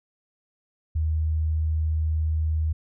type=tone; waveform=sine; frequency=78.6 Hz; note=D#2; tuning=18 cents sharp; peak=-21 dBFS; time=0.95-2.73 s; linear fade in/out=10 ms; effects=none